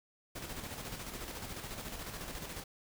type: noise with tremolo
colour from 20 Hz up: pink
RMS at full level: -42 dBFS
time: 0.35-2.64 s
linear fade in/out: 10 ms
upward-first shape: square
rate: 14 Hz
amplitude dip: 40%
effects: none